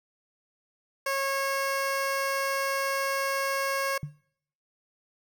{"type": "tone", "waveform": "15% pulse", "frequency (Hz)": 546, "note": "C#5", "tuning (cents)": -26, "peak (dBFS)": -20, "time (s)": [1.06, 3.98], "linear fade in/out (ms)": 5}
{"type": "tone with exponential decay", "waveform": "sine", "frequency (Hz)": 146.83, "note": "D3", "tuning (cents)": 0, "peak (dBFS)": -27, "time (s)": [4.03, 4.19], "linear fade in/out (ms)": 0, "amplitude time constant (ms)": 34}
{"effects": ["noise-tail reverb RT60 0.7 s tail -26 dB re dry"]}